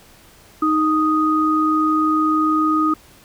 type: tone pair together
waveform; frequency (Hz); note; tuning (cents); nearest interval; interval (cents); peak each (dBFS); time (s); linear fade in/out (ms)
sine; 311.1 / 1244.4; D#4 / D#6; 0 / 0; 2 octaves; 2400; -17; 0.62-2.94; 5
effects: pink hiss -48 dBFS RMS until 3.24 s